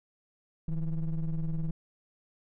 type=ring-modulated tone; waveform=triangle; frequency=84.5 Hz; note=E2; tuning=43 cents sharp; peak=-23 dBFS; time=0.68-1.71 s; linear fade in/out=5 ms; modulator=74.7 Hz; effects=none